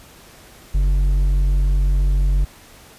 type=tone with hard clipping; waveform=sine; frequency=47 Hz; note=F#1; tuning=28 cents sharp; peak=-15 dBFS; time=0.74-2.45 s; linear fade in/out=10 ms; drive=5 dB; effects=pink hiss -45 dBFS RMS until 2.98 s + resampled to 32000 Hz